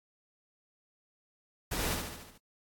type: noise with echo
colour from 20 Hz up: pink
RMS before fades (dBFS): -34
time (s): 1.71-1.95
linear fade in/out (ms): 10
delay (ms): 72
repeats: 6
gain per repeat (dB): -4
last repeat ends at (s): 2.382
effects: AAC 64 kbps